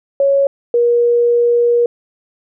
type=tone pair in turn; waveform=sine; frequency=554.4 / 476.4 Hz; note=C#5 / A#4; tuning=0 / +38 cents; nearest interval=minor third; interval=262 cents; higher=first; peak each=-9 dBFS; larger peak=neither; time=0.2-0.47 / 0.74-1.86 s; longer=second; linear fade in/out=2 ms; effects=none